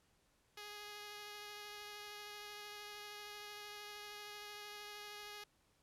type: tone with vibrato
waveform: 5% pulse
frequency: 415.3 Hz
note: G#4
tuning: in tune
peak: -37 dBFS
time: 0.57-5.44 s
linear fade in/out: 5 ms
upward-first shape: sine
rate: 13 Hz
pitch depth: 10 cents each way
effects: pink hiss -75 dBFS RMS until 5.82 s + low-pass 12000 Hz 12 dB/octave